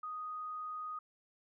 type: tone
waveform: sine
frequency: 1244.5 Hz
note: D#6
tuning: in tune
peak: -39 dBFS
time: 0.03-0.99 s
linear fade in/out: 5 ms
effects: none